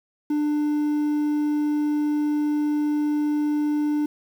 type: tone with quantisation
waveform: triangle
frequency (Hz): 297.5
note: D4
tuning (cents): +22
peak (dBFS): -18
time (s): 0.3-4.06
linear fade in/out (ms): 5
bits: 8
effects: none